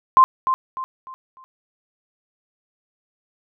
sine tone with echo, 1046.5 Hz, C6, in tune, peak -7 dBFS, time 0.17-0.24 s, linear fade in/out 0 ms, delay 300 ms, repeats 4, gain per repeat -9 dB, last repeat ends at 1.44 s, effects none

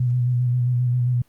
sine tone with vibrato, 123.47 Hz, B2, in tune, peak -17 dBFS, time 0-1.22 s, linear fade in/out 5 ms, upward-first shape square, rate 7.5 Hz, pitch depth 25 cents each way, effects pink hiss -62 dBFS RMS until 1.28 s + Opus 48 kbps

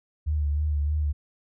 sine tone with vibrato, 74.4 Hz, D2, 23 cents sharp, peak -22 dBFS, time 0.26-1.13 s, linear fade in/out 20 ms, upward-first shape sine, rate 3.2 Hz, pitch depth 45 cents each way, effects none

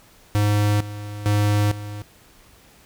square tone with tremolo, 103.83 Hz, G#2, in tune, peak -17 dBFS, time 0.35-2.02 s, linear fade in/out 0 ms, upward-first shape square, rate 1.1 Hz, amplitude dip 80%, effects pink hiss -52 dBFS RMS until 2.85 s

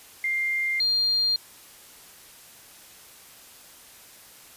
sine tone pair in turn, 2100 / 4200 Hz, C7 / C8, +6 / +6 cents, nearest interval octave, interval 1200 cents, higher second, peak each -23 / -20 dBFS, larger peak second, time 0.24-0.8 / 0.8-1.36 s, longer neither, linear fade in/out 2 ms, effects white hiss -49 dBFS RMS until 4.56 s + resampled to 32000 Hz

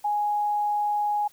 sine tone, 831 Hz, G#5, 1 cent sharp, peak -22 dBFS, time 0.04-1.28 s, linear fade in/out 10 ms, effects white hiss -57 dBFS RMS until 1.32 s

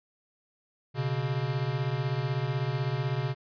square beating tone pair, 124.4 / 140.4 Hz, B2 / C#3, +13 / +22 cents, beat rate 16 Hz, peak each -31 dBFS, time 0.94-3.35 s, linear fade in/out 50 ms, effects resampled to 11025 Hz

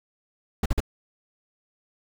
brown noise bursts, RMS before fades -21 dBFS, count 3, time 0.63-0.804 s, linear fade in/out 5 ms, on 28 ms, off 45 ms, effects none

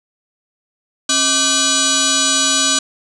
sine tone with frequency modulation, 1534 Hz, G6, 38 cents flat, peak -12 dBFS, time 1.09-2.79 s, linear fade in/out 5 ms, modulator 902 Hz, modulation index 7.5, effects none

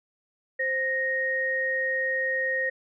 sine tone pair together, 523.3 / 1864.8 Hz, C5 / A#6, 0 / 0 cents, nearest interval octave + minor seventh, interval 2200 cents, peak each -30 / -25 dBFS, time 0.59-2.7 s, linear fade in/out 10 ms, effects none

